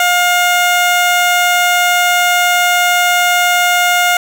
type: tone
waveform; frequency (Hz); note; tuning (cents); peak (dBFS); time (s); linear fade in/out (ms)
15% pulse; 711; F5; +31; -3; 0-4.17; 2
effects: none